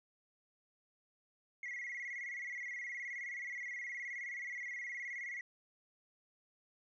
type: tone with vibrato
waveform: sine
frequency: 2051 Hz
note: C7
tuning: 35 cents flat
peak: -39 dBFS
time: 1.63-5.41 s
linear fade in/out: 2 ms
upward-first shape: square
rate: 19 Hz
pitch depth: 82 cents each way
effects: tanh soft clip ceiling -38 dBFS